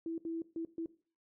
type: tone bursts at uneven times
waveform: sine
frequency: 329.6 Hz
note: E4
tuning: in tune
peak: -35 dBFS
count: 4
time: 0.06-0.18 / 0.25-0.42 / 0.56-0.65 / 0.78-0.86 s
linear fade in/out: 2 ms
effects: noise-tail reverb RT60 0.4 s tail -18 dB re dry